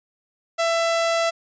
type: tone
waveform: sawtooth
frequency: 667 Hz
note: E5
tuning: 20 cents sharp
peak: -15 dBFS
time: 0.58-1.31 s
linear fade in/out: 20 ms
effects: resampled to 16000 Hz